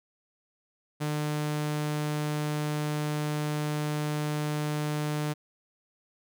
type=tone; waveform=sawtooth; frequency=150 Hz; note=D3; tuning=37 cents sharp; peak=-24 dBFS; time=1-5.34 s; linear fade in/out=20 ms; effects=none